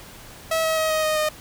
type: tone with pitch steps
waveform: sawtooth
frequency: 647 / 640.3 / 633.7 / 627.1 / 620.6 / 614.2 Hz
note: E5 / D#5 / D#5 / D#5 / D#5 / D#5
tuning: -32 / +49 / +32 / +13 / -5 / -23 cents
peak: -16 dBFS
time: 0.51-1.29 s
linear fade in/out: 5 ms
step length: 130 ms
effects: pink hiss -43 dBFS RMS until 1.4 s